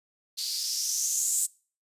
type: noise with band-pass filter sweep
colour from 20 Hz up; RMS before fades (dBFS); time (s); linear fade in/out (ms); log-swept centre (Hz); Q
violet; -29; 0.37-1.47; 20; 4300 to 8000; 5.4
effects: noise-tail reverb RT60 0.4 s tail -24 dB re dry + resampled to 32000 Hz